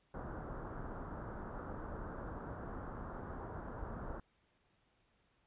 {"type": "low-pass noise", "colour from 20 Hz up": "pink", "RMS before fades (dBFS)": -45, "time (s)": [0.14, 4.2], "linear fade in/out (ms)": 2, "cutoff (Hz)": 1500, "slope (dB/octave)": 48, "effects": ["pink hiss -75 dBFS RMS until 5.46 s", "resampled to 8000 Hz"]}